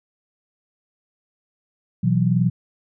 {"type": "chord", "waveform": "sine", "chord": "B suspended fourth", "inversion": "none", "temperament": "just", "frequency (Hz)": [123.47, 164.63, 185.21], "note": ["B2", "E3", "F#3"], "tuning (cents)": [0, -2, 2], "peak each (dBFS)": -20, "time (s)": [2.03, 2.5], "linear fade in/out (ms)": 10, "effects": []}